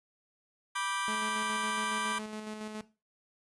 sawtooth chord, G major, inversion first, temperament just, 980 / 1176 / 1568 Hz, B5 / D6 / G6, -14 / +2 / 0 cents, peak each -33 / -31 / -33 dBFS, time 0.75-2.19 s, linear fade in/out 10 ms
sawtooth tone with tremolo, 214.7 Hz, A3, 42 cents flat, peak -33 dBFS, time 1.08-2.81 s, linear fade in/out 0 ms, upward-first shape square, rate 7.2 Hz, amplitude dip 35%
effects noise-tail reverb RT60 0.3 s tail -17 dB re dry + resampled to 24000 Hz

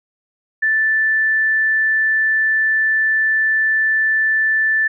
sine tone, 1760 Hz, A6, in tune, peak -13 dBFS, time 0.62-4.88 s, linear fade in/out 10 ms, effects none

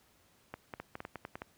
clicks, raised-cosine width 0.5 ms, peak -25 dBFS, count 10, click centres 0.54 / 0.738 / 0.8 / 0.954 / 1.004 / 1.051 / 1.157 / 1.251 / 1.355 / 1.419 s, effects pink hiss -67 dBFS RMS until 1.57 s + high-pass 60 Hz 12 dB/octave

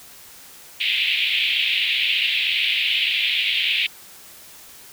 pink band-pass noise, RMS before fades -21 dBFS, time 0.8-3.87 s, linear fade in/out 10 ms, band 2300 to 3600 Hz, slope 48 dB/octave, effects white hiss -44 dBFS RMS until 4.92 s

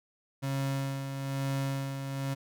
35% pulse tone with tremolo, 136.6 Hz, C#3, 25 cents flat, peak -27 dBFS, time 0.42-2.35 s, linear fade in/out 20 ms, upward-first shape sine, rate 1.1 Hz, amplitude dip 50%, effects none

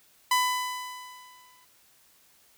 sawtooth tone with exponential decay, 1000 Hz, B5, 21 cents sharp, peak -16 dBFS, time 0.31-1.65 s, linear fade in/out 5 ms, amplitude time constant 290 ms, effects white hiss -61 dBFS RMS until 2.57 s

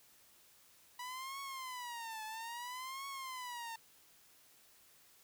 sawtooth tone with vibrato, 979 Hz, B5, 15 cents flat, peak -39 dBFS, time 0.99-3.76 s, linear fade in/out 5 ms, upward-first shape triangle, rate 0.6 Hz, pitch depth 220 cents each way, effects white hiss -65 dBFS RMS until 5.23 s

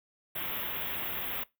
white band-stop noise, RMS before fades -35 dBFS, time 0.35-1.44 s, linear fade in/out 10 ms, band 3600 to 12000 Hz, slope 96 dB/octave, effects noise-tail reverb RT60 0.2 s tail -21 dB re dry

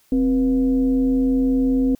sine tone with frequency modulation, 262.7 Hz, C4, 7 cents sharp, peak -15 dBFS, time 0.12-1.95 s, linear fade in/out 2 ms, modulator 222 Hz, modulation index 0.48, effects white hiss -59 dBFS RMS until 1.99 s

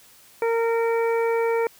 harmonic tone, 460 Hz, A#4, 23 cents flat, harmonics 1 / 2 / 3 / 4 / 5, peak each -20 / -28 / -35 / -37 / -34 dBFS, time 0.42-1.67 s, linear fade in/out 2 ms, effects white hiss -52 dBFS RMS until 1.79 s

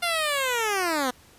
10% pulse linear sweep, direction down, 706 to 242.5 Hz, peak -15 dBFS, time 0.02-1.11 s, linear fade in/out 10 ms, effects pink hiss -54 dBFS RMS until 1.38 s + resampled to 32000 Hz

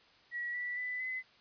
sine tone with pitch steps, 1925 / 1958.6 / 1992.9 / 2028 Hz, B6 / B6 / B6 / B6, -45 / -15 / +15 / +45 cents, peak -35 dBFS, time 0.31-1.23 s, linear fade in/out 50 ms, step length 230 ms, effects white hiss -63 dBFS RMS until 1.4 s + resampled to 11025 Hz

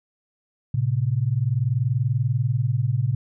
sine tone pair together, 112.71 / 133.1 Hz, A2 / C3, +42 / +30 cents, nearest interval minor third, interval 288 cents, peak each -22 dBFS, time 0.74-3.15 s, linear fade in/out 5 ms, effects none

